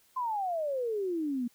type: exponential sweep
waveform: sine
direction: down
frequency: 1046.5 to 233.1 Hz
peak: -29 dBFS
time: 0.16-1.48 s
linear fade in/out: 10 ms
effects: white hiss -65 dBFS RMS until 1.54 s